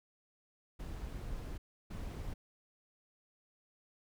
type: noise bursts at uneven times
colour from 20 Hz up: brown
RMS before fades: -42 dBFS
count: 2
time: 0.79-1.58 / 1.9-2.34 s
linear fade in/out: 10 ms
effects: none